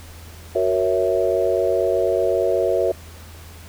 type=chord; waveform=sine; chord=F# dominant seventh; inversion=none; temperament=equal; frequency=370 / 466.2 / 554.4 / 659.3 Hz; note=F#4 / A#4 / C#5 / E5; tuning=0 / 0 / 0 / 0 cents; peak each=-22 dBFS; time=0.55-2.92 s; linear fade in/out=5 ms; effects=added 82 Hz sine -39 dBFS peak until 3.68 s + pink hiss -44 dBFS RMS until 3.68 s